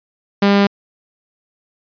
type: tone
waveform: sawtooth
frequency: 200.5 Hz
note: G3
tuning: 39 cents sharp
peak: -6 dBFS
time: 0.42-0.67 s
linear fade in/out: 5 ms
effects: resampled to 11025 Hz

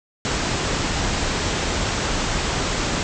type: low-pass noise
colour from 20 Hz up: pink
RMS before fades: -23 dBFS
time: 0.25-3.03 s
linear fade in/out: 0 ms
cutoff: 7900 Hz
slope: 96 dB/octave
effects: none

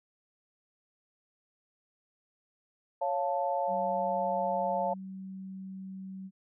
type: chord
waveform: sine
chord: Db augmented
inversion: none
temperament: equal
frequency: 554.4 / 698.5 / 880 Hz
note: Db5 / F5 / A5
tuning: 0 / 0 / 0 cents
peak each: -32 dBFS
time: 3.01-4.94 s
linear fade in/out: 10 ms
type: tone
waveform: sine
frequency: 190.5 Hz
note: G3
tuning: 49 cents flat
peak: -39 dBFS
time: 3.67-6.31 s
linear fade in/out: 50 ms
effects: none

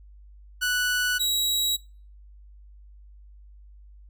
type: tone pair in turn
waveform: sawtooth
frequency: 1480 / 3865 Hz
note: F#6 / B7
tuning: 0 / -38 cents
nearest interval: octave + perfect fourth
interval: 1662 cents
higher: second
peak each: -19 dBFS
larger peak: neither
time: 0.61-1.19 / 1.19-1.77 s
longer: neither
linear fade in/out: 20 ms
effects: noise-tail reverb RT60 0.4 s tail -22 dB re dry + added 50 Hz sine -46 dBFS peak until 4.09 s

